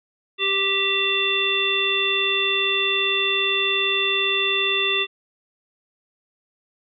harmonic tone with a mistuned harmonic, 392 Hz, G4, in tune, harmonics 1 / 3 / 5 / 7 / 9, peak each -27 / -30 / -29 / -22 / -23 dBFS, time 0.38-5.07 s, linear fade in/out 50 ms, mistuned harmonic 7, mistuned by -16 cents, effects none

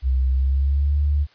sine tone with pitch glide, 64.8 to 72.74 Hz, C2 to D2, -16 to -16 cents, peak -16 dBFS, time 0.02-1.27 s, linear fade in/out 50 ms, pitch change +200 cents, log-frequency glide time 0.28-0.97 s, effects white hiss -55 dBFS RMS until 1.34 s + resampled to 11025 Hz

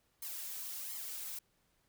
blue noise with flanger, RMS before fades -43 dBFS, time 0.22-1.39 s, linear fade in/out 5 ms, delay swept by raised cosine 0.94 to 3.94 ms, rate 1.4 Hz, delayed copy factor +0.85, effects pink hiss -75 dBFS RMS until 1.88 s

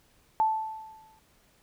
sine tone with exponential decay, 877 Hz, A5, 6 cents flat, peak -19 dBFS, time 0.4-1.19 s, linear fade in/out 0 ms, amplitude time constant 170 ms, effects pink hiss -64 dBFS RMS until 1.62 s

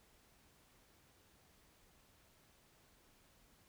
silence, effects pink hiss -69 dBFS RMS until 3.68 s

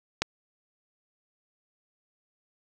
click, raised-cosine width 0.2 ms, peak -7 dBFS, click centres 0.22 s, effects none

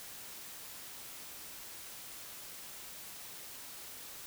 silence, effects white hiss -48 dBFS RMS until 4.26 s

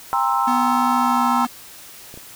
sine chord, C dominant seventh, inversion second, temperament equal with one note detuned, 798.6 / 932.3 / 1046.5 / 1318.5 Hz, G5 / Bb5 / C6 / E6, +32 / 0 / 0 / 0 cents, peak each -22 dBFS, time 0.13-1.45 s, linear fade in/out 0 ms
square tone with pitch glide, 246.9 to 243.4 Hz, B3 to B3, 0 to -25 cents, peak -22 dBFS, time 0.47-1.47 s, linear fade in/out 10 ms, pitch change -25 cents, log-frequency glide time 0.95-1.26 s
clicks, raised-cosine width 2 ms, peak -26 dBFS, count 2, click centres 2.141 / 2.175 s
effects white hiss -41 dBFS RMS until 2.35 s

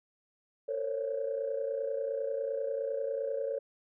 sine tone cluster, 454.2 / 527 / 557 Hz, A#4 / C5 / C#5, -45 / +12 / +8 cents, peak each -35 / -38 / -33 dBFS, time 0.68-3.59 s, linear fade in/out 10 ms, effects tanh soft clip ceiling -22 dBFS

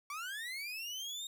30% pulse linear sweep, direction up, 1118 to 3729 Hz, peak -37 dBFS, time 0.1-1.27 s, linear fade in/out 2 ms, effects none

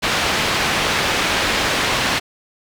white low-pass noise, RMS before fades -19 dBFS, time 0.02-2.2 s, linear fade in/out 20 ms, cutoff 3200 Hz, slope 12 dB/octave, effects none

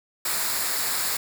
white noise with comb filter, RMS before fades -26 dBFS, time 0.25-1.17 s, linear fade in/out 5 ms, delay 0.33 ms, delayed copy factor -0.55, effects none

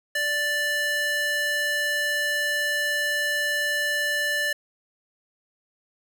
square tone with high-pass filter, 587.3 Hz, D5, in tune, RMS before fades -25 dBFS, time 0.15-4.53 s, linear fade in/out 5 ms, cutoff 1300 Hz, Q 8.8, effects none

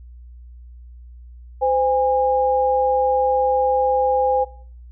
sine tone pair together, 514 / 815.9 Hz, C5 / G#5, -31 / -31 cents, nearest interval minor sixth, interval 800 cents, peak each -18 dBFS, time 1.61-4.45 s, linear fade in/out 20 ms, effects noise-tail reverb RT60 0.5 s tail -19 dB re dry + added 60 Hz sine -38 dBFS peak until 4.91 s

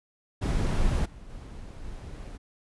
brown noise with level steps, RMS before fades -25 / -45 / -41 / -39 dBFS, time 0.41-2.38 s, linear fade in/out 20 ms, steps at 1.05 / 1.29 / 1.84 s, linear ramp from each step 10 ms, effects resampled to 24000 Hz

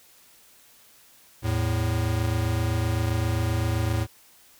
square tone pair together, 82.41 / 110.08 Hz, E2 / A2, 0 / +1 cents, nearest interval perfect fourth, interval 501 cents, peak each -28 / -25 dBFS, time 1.42-4.07 s, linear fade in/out 50 ms, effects white hiss -55 dBFS RMS until 4.59 s

